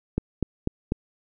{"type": "click train", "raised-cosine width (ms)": 3, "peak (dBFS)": -10, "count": 4, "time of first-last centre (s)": [0.18, 0.921], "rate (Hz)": 4.05, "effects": []}